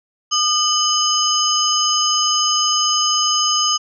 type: tone cluster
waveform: sine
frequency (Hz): 1221 / 2997 / 5050 / 6410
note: D#6 / F#7 / D#8 / G8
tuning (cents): -33 / +22 / +25 / +38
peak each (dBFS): -20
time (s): 0.31-3.78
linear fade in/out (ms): 20
effects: none